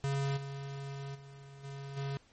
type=tone with level steps; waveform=square; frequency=138.59 Hz; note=C#3; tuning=in tune; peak=-31 / -40 / -50 / -42 / -35 dBFS; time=0.04-2.17 s; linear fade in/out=0 ms; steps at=0.36 / 1.14 / 1.63 / 1.96 s; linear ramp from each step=20 ms; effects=pink hiss -65 dBFS RMS until 2.32 s + MP3 32 kbps